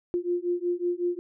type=beating tone pair; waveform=sine; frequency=349.2 / 354.6 Hz; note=F4 / F4; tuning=0 / +26 cents; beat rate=5.4 Hz; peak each=-28 dBFS; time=0.14-1.19 s; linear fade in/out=0 ms; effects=none